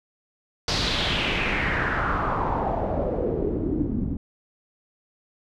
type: noise with low-pass filter sweep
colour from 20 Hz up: pink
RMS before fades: -25 dBFS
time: 0.68-4.17 s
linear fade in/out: 2 ms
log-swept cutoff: 4900 to 210 Hz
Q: 3.7
effects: none